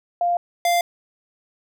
sine / square tone pair in turn, 698.5 / 695.4 Hz, F5 / F5, 0 / -8 cents, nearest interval unison, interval 8 cents, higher first, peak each -17 / -17 dBFS, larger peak neither, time 0.21-0.37 / 0.65-0.81 s, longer neither, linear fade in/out 2 ms, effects none

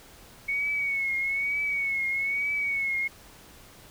sine tone with vibrato, 2217 Hz, C#7, in tune, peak -25 dBFS, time 0.48-3.08 s, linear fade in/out 10 ms, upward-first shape triangle, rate 1.1 Hz, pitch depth 66 cents each way, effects pink hiss -51 dBFS RMS until 3.9 s

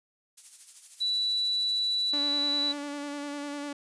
violet noise with tremolo, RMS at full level -41 dBFS, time 0.37-2.12 s, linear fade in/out 10 ms, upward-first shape sine, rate 13 Hz, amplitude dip 55%
sine tone, 3951 Hz, B7, in tune, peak -25 dBFS, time 1-2.73 s, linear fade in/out 20 ms
sawtooth tone with vibrato, 288.3 Hz, D4, 32 cents flat, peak -30 dBFS, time 2.13-3.73 s, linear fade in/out 5 ms, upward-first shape square, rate 10 Hz, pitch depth 19 cents each way
effects resampled to 22050 Hz

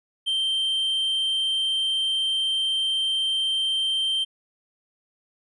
triangle tone, 3136 Hz, G7, in tune, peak -20 dBFS, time 0.26-4.25 s, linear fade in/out 20 ms, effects resampled to 24000 Hz

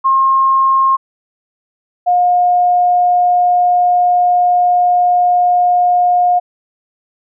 sine tone pair in turn, 1070 / 714.3 Hz, C6 / F5, +38 / +39 cents, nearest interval perfect fifth, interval 699 cents, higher first, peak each -8 dBFS, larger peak neither, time 0.04-0.97 / 2.06-6.4 s, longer second, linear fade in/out 20 ms, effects none

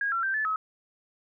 sine tone with pitch steps, 1636 / 1358 / 1566 / 1738 / 1282 Hz, G#6 / F6 / G6 / A6 / E6, -26 / -49 / -2 / -22 / -49 cents, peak -25 dBFS, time 0.01-0.56 s, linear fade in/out 2 ms, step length 110 ms, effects none

